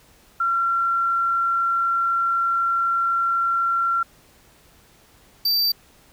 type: tone pair in turn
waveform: sine / square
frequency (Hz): 1366 / 4656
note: F6 / D8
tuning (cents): -39 / -16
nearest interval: octave + major sixth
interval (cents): 2123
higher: second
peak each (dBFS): -18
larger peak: neither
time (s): 0.4-4.03 / 5.45-5.72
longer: first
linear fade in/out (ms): 5
effects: pink hiss -54 dBFS RMS until 6.12 s